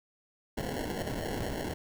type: noise with sample-and-hold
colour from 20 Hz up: white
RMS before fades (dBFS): -35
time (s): 0.57-1.74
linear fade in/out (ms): 5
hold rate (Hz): 1225
effects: none